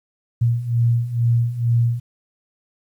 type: beating tone pair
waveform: sine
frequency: 116.54 / 118.74 Hz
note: A#2 / A#2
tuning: 0 / +32 cents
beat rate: 2.2 Hz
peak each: -21 / -17 dBFS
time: 0.41-2 s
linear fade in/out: 10 ms
effects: 9-bit